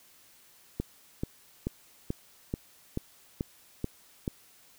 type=click train; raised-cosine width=3 ms; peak=-17 dBFS; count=9; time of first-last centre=0.8-4.278 s; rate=2.3 Hz; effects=white hiss -59 dBFS RMS until 4.78 s